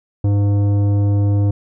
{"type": "tone with tanh clipping", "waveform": "sine", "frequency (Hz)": 101.4, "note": "G#2", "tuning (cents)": -41, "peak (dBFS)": -14, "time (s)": [0.24, 1.51], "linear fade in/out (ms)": 5, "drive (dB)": 12, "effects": []}